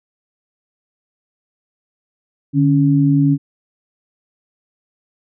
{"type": "tone pair together", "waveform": "sine", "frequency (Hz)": [147.7, 278.8], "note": ["D3", "C#4"], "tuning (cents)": [10, 10], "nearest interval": "major seventh", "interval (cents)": 1100, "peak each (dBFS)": -13, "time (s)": [2.53, 3.38], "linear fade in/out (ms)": 50, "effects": []}